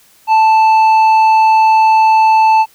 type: tone with tanh clipping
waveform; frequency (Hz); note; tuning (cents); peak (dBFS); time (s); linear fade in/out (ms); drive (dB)
sine; 880; A5; 0; -7; 0.27-2.66; 50; 7
effects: white hiss -48 dBFS RMS until 2.74 s